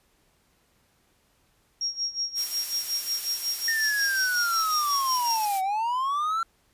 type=tone with tremolo; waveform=sine; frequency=5588 Hz; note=F8; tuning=in tune; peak=-24 dBFS; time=1.81-5.45 s; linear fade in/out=2 ms; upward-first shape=sine; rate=5.5 Hz; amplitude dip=85%
type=noise; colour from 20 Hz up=blue; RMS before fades=-33 dBFS; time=2.35-5.62 s; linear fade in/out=50 ms
type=linear two-way sweep; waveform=triangle; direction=down then up; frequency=1834 to 749 to 1366 Hz; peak=-22 dBFS; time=3.68-6.43 s; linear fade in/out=2 ms; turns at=5.62 s
effects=pink hiss -66 dBFS RMS until 6.73 s + resampled to 32000 Hz